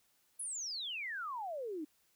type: exponential sweep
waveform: sine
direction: down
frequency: 10960 to 289.6 Hz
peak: -38 dBFS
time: 0.39-1.85 s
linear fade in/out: 10 ms
effects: white hiss -73 dBFS RMS until 2.15 s